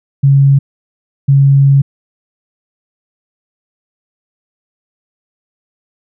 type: tone bursts at uneven times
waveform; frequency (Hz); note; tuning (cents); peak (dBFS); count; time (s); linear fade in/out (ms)
sine; 138.4; C#3; -2; -4; 2; 0.23-0.59 / 1.28-1.82; 10
effects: none